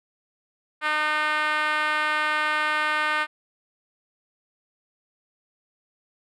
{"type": "tone with band-pass filter", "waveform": "5% pulse", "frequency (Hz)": 304.6, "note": "D#4", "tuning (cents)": -37, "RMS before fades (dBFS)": -24, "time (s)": [0.81, 3.27], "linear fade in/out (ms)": 50, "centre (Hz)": 1400, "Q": 1.6, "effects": []}